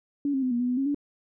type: tone with pitch steps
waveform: sine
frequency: 284.7 / 267.5 / 254.9 / 238.9 / 246.9 / 249 / 271.3 / 287.5 Hz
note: C#4 / C4 / C4 / A#3 / B3 / B3 / C#4 / D4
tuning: +46 / +38 / -45 / +43 / 0 / +14 / -37 / -37 cents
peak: -23 dBFS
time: 0.25-0.946 s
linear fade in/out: 2 ms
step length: 87 ms
effects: none